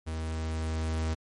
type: tone with level ramp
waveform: 45% pulse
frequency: 79.7 Hz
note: D#2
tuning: 42 cents sharp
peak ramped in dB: -32 to -27 dBFS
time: 0.06-1.15 s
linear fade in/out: 20 ms
effects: MP3 48 kbps